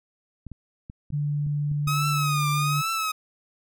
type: clicks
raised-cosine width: 5 ms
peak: -26 dBFS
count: 7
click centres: 0.467 / 0.517 / 0.899 / 1.104 / 1.466 / 1.716 / 1.873 s
type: tone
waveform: sine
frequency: 146.4 Hz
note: D3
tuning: 5 cents flat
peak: -23 dBFS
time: 1.12-2.82 s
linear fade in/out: 20 ms
type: tone with vibrato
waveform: sawtooth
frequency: 1257 Hz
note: D#6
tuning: 17 cents sharp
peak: -21 dBFS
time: 1.87-3.12 s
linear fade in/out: 10 ms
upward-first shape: triangle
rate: 1.2 Hz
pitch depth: 110 cents each way
effects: none